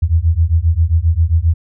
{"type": "beating tone pair", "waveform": "sine", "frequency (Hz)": [78.9, 86.4], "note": ["D#2", "F2"], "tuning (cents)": [25, -18], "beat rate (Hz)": 7.5, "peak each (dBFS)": -13, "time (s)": [0.02, 1.54], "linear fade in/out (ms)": 10, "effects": []}